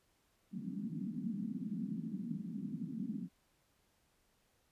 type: band-pass noise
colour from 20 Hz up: white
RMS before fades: -41 dBFS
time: 0.51-3.29 s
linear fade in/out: 50 ms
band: 170 to 250 Hz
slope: 48 dB/octave
effects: pink hiss -75 dBFS RMS until 4.71 s + resampled to 32000 Hz